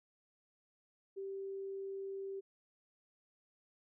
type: tone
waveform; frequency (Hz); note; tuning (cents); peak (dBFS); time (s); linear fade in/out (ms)
sine; 390; G4; -9; -40; 1.16-2.41; 20
effects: none